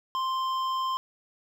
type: tone with hard clipping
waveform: sine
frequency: 1046.5 Hz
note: C6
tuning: in tune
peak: -28 dBFS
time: 0.15-0.97 s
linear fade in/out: 0 ms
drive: 9 dB
effects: none